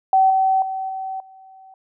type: tone with level steps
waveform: sine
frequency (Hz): 764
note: G5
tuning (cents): -45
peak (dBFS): -11 / -14 / -23 / -25 / -42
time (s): 0.13-1.74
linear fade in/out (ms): 2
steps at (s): 0.3 / 0.62 / 0.89 / 1.2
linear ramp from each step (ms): 2
effects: none